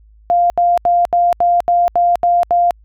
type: tone bursts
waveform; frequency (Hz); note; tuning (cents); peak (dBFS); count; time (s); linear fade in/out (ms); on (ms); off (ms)
sine; 698.5; F5; 0; -9; 9; 0.3-2.708; 0; 200; 76
effects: added 53 Hz sine -43 dBFS peak until 2.84 s